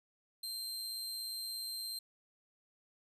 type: tone with amplitude modulation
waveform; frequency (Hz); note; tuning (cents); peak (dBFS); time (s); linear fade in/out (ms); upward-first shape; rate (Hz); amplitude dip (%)
sawtooth; 4149; C8; -15; -35; 0.43-1.99; 5; sine; 117; 30
effects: resampled to 32000 Hz